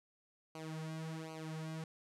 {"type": "tone with flanger", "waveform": "sawtooth", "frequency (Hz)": 159.2, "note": "D#3", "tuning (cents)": 40, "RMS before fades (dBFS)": -44, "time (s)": [0.55, 1.84], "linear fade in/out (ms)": 2, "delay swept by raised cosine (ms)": [0.56, 4.06], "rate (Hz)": 1.3, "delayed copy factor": -0.9, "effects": ["low-pass 10000 Hz 12 dB/octave"]}